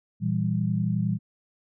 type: chord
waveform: sine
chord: E diminished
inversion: second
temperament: equal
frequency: 116.54 / 164.81 / 196 Hz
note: Bb2 / E3 / G3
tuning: 0 / 0 / 0 cents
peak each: -27 dBFS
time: 0.2-1.19 s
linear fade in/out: 50 ms
effects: none